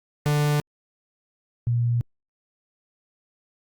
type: tone pair in turn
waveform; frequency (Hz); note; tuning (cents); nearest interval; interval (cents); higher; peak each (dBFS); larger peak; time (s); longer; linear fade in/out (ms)
45% pulse / sine; 147.7 / 119.02; D3 / A#2; +10 / +36; major third; 374; first; -19; neither; 0.26-0.6 / 1.67-2.01; neither; 0
effects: Opus 48 kbps